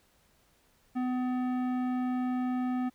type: tone with tanh clipping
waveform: sine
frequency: 251.8 Hz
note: B3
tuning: 34 cents sharp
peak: -30 dBFS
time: 0.95-2.9 s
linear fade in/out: 20 ms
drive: 14 dB
effects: pink hiss -67 dBFS RMS until 2.94 s